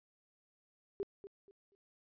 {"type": "tone with echo", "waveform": "sine", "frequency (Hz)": 397.5, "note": "G4", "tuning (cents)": 24, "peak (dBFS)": -34, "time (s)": [1, 1.03], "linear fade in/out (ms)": 0, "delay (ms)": 240, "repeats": 3, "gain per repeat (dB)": -12, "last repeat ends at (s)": 1.75, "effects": ["resampled to 11025 Hz"]}